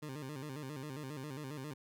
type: tone with vibrato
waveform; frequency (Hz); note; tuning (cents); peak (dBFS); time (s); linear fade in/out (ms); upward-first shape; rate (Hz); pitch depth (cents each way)
20% pulse; 141.3; C#3; +34; -37; 0.02-1.74; 10; square; 7.4; 120
effects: none